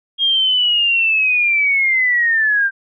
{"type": "linear sweep", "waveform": "sine", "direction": "down", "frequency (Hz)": [3253, 1568], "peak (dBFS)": -12, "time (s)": [0.18, 2.71], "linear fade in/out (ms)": 50, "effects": []}